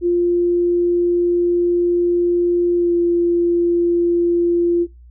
sine tone with pitch glide, 349.2 to 345 Hz, F4 to F4, 0 to -21 cents, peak -13 dBFS, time 0.01-4.87 s, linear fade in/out 50 ms, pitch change -21 cents, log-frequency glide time 2.76-2.93 s, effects noise-tail reverb RT60 0.3 s tail -25 dB re dry + added 60 Hz sine -40 dBFS peak until 5.1 s

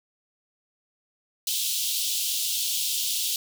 pink high-pass noise, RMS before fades -27 dBFS, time 1.47-3.36 s, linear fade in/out 2 ms, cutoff 3000 Hz, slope 48 dB/octave, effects none

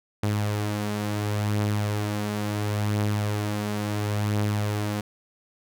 sawtooth beating tone pair, 103.83 / 104.55 Hz, G#2 / G#2, 0 / +12 cents, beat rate 0.72 Hz, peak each -28 / -21 dBFS, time 0.23-5.01 s, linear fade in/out 5 ms, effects none

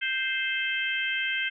harmonic tone, 523.3 Hz, C5, in tune, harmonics 3 / 4 / 5 / 6, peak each -30 / -31 / -32 / -33 dBFS, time 0.01-1.5 s, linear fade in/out 20 ms, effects none

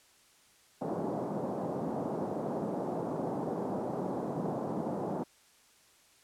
pink band-pass noise, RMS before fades -35 dBFS, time 0.81-5.24 s, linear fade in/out 10 ms, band 160 to 840 Hz, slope 24 dB/octave, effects white hiss -63 dBFS RMS until 6.23 s + low-pass 10000 Hz 12 dB/octave

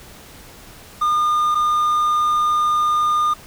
triangle tone pair in turn, 1214 / 1214 Hz, D#6 / D#6, -43 / -43 cents, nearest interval unison, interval 0 cents, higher neither, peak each -13 dBFS, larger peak neither, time 1.01-1.55 / 1.55-3.34 s, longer second, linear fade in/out 10 ms, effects pink hiss -42 dBFS RMS until 3.46 s

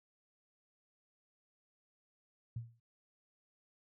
sine tone with exponential decay, 116.2 Hz, A#2, 5 cents flat, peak -35 dBFS, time 2.56-2.8 s, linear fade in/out 5 ms, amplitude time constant 51 ms, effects none

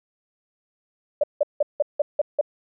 sine tone bursts, 587 Hz, D5, 1 cent flat, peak -15 dBFS, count 7, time 1.21-2.412 s, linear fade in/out 5 ms, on 26 ms, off 170 ms, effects none

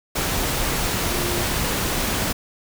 sine tone in noise, 351 Hz, F4, 9 cents sharp, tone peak -29 dBFS, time 1.1-1.44 s, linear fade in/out 10 ms, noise pink, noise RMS -23 dBFS, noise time 0.15-2.33 s, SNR -9 dB, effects none

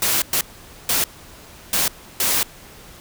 white noise bursts at uneven times, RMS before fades -19 dBFS, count 5, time 0.02-0.22 / 0.33-0.41 / 0.89-1.04 / 1.73-1.88 / 2.2-2.43 s, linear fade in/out 2 ms, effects pink hiss -43 dBFS RMS until 3 s

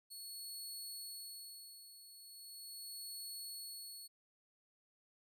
20% pulse tone with tremolo, 4379 Hz, C#8, 22 cents flat, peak -39 dBFS, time 0.1-4.08 s, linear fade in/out 20 ms, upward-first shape sine, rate 0.39 Hz, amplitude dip 70%, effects none

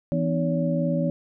sine tone cluster, 165.5 / 249.9 / 307.2 / 567 Hz, E3 / B3 / D#4 / C#5, +7 / +21 / -22 / +39 cents, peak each -24 / -27 / -31 / -27 dBFS, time 0.12-1.1 s, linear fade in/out 0 ms, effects none

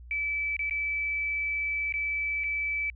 sine tone with dropouts, 2308 Hz, D7, 31 cents flat, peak -27 dBFS, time 0.11-2.9 s, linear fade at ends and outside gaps 1 ms, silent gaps 0.566-0.592 / 0.697-0.709 / 1.924-1.939 / 2.437-2.441 s, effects added 60 Hz sine -44 dBFS peak until 2.95 s

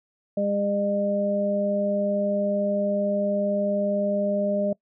harmonic tone, 202.2 Hz, G#3, 46 cents flat, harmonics 1 / 2 / 3, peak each -26 / -34 / -23 dBFS, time 0.37-4.73 s, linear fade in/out 5 ms, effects noise-tail reverb RT60 0.1 s tail -23 dB re dry

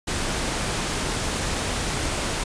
pink noise, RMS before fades -26 dBFS, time 0.07-2.44 s, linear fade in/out 10 ms, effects resampled to 22050 Hz

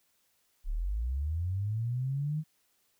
sine linear sweep, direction up, 31.13 to 158.2 Hz, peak -29 dBFS, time 0.64-2.44 s, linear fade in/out 50 ms, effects white hiss -72 dBFS RMS until 2.99 s

